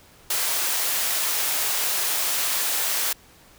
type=high-pass noise; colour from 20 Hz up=white; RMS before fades=-24 dBFS; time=0.3-3.13 s; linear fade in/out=5 ms; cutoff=490 Hz; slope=12 dB/octave; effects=pink hiss -52 dBFS RMS until 3.58 s